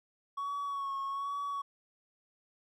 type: tone with vibrato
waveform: triangle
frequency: 1114 Hz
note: C#6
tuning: 8 cents sharp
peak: -31 dBFS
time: 0.37-1.62 s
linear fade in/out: 10 ms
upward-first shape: sine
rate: 1.2 Hz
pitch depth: 33 cents each way
effects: tanh soft clip ceiling -28 dBFS